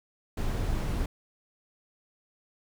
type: noise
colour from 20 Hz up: brown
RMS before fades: -29 dBFS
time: 0.37-1.06 s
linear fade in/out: 5 ms
effects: none